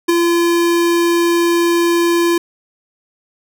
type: tone with ADSR envelope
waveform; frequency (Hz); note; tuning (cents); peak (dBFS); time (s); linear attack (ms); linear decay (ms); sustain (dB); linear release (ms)
square; 341.8; F4; -37; -8; 0.08-2.38; 14; 11; -4; 4
effects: none